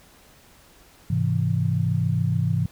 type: chord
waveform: sine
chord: Ab augmented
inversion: none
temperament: equal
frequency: 103.83 / 130.81 / 164.81 Hz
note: Ab2 / C3 / E3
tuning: 0 / 0 / 0 cents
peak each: -24 dBFS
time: 1.1-2.66 s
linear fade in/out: 5 ms
effects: pink hiss -53 dBFS RMS until 2.71 s